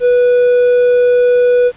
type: tone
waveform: triangle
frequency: 490.9 Hz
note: B4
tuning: 10 cents flat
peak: -5 dBFS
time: 0-1.72 s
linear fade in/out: 50 ms
effects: pink hiss -42 dBFS RMS until 1.76 s + resampled to 8000 Hz